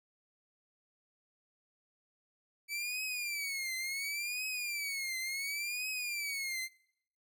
sawtooth tone with vibrato, 2292 Hz, D7, 43 cents flat, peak -32 dBFS, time 2.68-6.69 s, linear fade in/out 50 ms, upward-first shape triangle, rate 0.7 Hz, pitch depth 190 cents each way, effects noise-tail reverb RT60 0.7 s tail -23 dB re dry

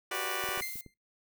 10% pulse chord, G major seventh, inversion third, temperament just, 367.5 / 392 / 490 / 588 Hz, F#4 / G4 / B4 / D5, -12 / 0 / -14 / +2 cents, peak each -30 / -32 / -33 / -31 dBFS, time 0.11-0.61 s, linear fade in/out 5 ms
violet noise, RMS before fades -41 dBFS, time 0.14-0.81 s, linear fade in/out 2 ms
clicks, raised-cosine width 3 ms, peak -36 dBFS, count 6, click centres 0.44 / 0.489 / 0.576 / 0.61 / 0.757 / 0.863 s
sawtooth tone with exponential decay, 2093 Hz, C7, in tune, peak -29 dBFS, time 0.62-0.94 s, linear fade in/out 2 ms, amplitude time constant 68 ms
effects noise-tail reverb RT60 0.2 s tail -22 dB re dry

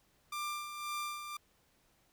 sawtooth tone with tremolo, 1188 Hz, D6, 20 cents sharp, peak -32 dBFS, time 0.32-1.37 s, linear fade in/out 5 ms, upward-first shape sine, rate 1.9 Hz, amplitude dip 55%, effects pink hiss -71 dBFS RMS until 2.12 s

